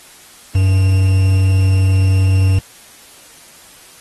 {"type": "tone with quantisation", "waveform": "triangle", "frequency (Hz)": 95, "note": "F#2", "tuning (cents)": 46, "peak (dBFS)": -7, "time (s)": [0.55, 2.59], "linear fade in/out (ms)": 5, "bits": 5, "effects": ["white hiss -42 dBFS RMS until 4 s", "AAC 32 kbps"]}